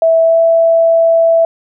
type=tone with pitch glide; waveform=sine; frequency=655 to 661.5 Hz; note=E5 to E5; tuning=-11 to +6 cents; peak=-6 dBFS; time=0.02-1.45 s; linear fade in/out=2 ms; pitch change=+17 cents; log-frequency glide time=0.21-0.39 s; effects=none